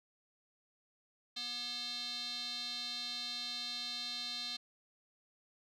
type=tone with band-pass filter; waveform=square; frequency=242.2 Hz; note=B3; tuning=34 cents flat; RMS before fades=-41 dBFS; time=1.36-4.57 s; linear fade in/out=10 ms; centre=4000 Hz; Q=7.2; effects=none